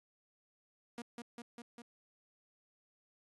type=tone with echo; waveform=sawtooth; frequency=237.1 Hz; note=A#3; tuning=30 cents sharp; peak=-38 dBFS; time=0.98-1.02 s; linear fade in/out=2 ms; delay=200 ms; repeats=4; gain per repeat=-2 dB; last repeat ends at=1.82 s; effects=AAC 32 kbps